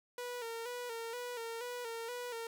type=tone with vibrato; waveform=sawtooth; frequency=473.8 Hz; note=A#4; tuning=28 cents sharp; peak=-36 dBFS; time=0.18-2.47 s; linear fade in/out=2 ms; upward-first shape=square; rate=2.1 Hz; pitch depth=57 cents each way; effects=none